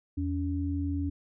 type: tone pair together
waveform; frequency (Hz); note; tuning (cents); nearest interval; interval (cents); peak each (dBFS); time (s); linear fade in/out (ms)
sine; 84 / 282.5; E2 / C#4; +33 / +33; octave + major sixth; 2100; -30 / -31; 0.17-1.1; 10
effects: none